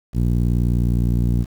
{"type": "tone with low-pass filter", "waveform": "10% pulse", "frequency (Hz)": 59.6, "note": "A#1", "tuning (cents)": 39, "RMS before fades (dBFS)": -18, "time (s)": [0.13, 1.46], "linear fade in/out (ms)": 50, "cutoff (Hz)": 170, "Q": 0.76, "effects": ["7-bit"]}